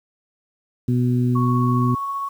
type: harmonic tone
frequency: 123.47 Hz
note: B2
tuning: in tune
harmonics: 1 / 2 / 3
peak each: -18 / -20 / -30 dBFS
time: 0.88-1.95 s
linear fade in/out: 5 ms
type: tone with tremolo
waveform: sine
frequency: 1108.7 Hz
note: C#6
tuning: in tune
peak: -22 dBFS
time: 1.35-2.29 s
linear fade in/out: 10 ms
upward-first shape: triangle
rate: 15 Hz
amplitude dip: 25%
effects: 8-bit